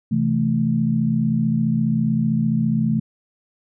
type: chord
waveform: sine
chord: A minor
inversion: first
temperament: equal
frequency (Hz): 130.81 / 164.81 / 220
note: C3 / E3 / A3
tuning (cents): 0 / 0 / 0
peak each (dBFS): -23 / -22 / -19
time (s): 0.11-3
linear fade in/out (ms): 10
effects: none